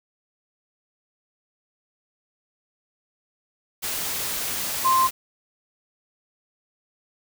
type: tone in noise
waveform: sine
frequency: 1046.5 Hz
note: C6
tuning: in tune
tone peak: -16 dBFS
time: 4.84-5.08 s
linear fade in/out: 20 ms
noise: white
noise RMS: -28 dBFS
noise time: 3.82-5.11 s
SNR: +9 dB
effects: none